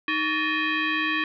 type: tone with frequency modulation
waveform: sine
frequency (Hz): 311.1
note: D#4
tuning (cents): 0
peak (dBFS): -22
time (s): 0.08-1.24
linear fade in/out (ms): 2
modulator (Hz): 718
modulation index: 3.8
effects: none